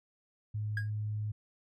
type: tone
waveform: sine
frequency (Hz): 106.1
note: G#2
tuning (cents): +38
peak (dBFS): -32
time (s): 0.54-1.32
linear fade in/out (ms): 10
type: tone with exponential decay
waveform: triangle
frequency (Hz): 1640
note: G#6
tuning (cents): -22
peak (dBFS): -28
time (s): 0.77-0.9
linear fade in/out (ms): 2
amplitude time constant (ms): 27
effects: tanh soft clip ceiling -22 dBFS